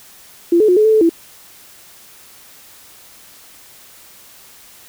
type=tone with pitch steps; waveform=sine; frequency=342.1 / 429.8 / 360.8 / 427.6 / 438.5 / 434.9 / 333.6 Hz; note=F4 / A4 / F#4 / A4 / A4 / A4 / E4; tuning=-36 / -41 / -44 / -49 / -6 / -20 / +21 cents; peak=-8 dBFS; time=0.52-1.094 s; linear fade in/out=5 ms; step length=82 ms; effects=white hiss -43 dBFS RMS until 4.88 s